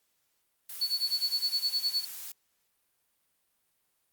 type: noise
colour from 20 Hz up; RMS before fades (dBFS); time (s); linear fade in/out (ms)
blue; -41; 0.69-2.32; 5
type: tone with tremolo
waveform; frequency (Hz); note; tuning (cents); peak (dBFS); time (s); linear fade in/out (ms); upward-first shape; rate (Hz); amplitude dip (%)
sine; 4435; C#8; 0; -24; 0.81-2.05; 5; sine; 9.7; 90
effects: white hiss -75 dBFS RMS until 4.12 s + Opus 48 kbps